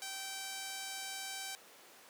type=tone; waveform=5% pulse; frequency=776 Hz; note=G5; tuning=18 cents flat; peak=-29 dBFS; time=0.02-1.55 s; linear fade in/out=0 ms; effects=pink hiss -57 dBFS RMS until 2.09 s + high-pass 400 Hz 12 dB/octave